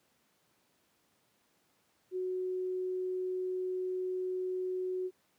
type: tone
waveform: sine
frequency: 369 Hz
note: F#4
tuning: 5 cents flat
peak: -32 dBFS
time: 2.11-5.11 s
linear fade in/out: 50 ms
effects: pink hiss -72 dBFS RMS until 5.38 s + high-pass 150 Hz 12 dB/octave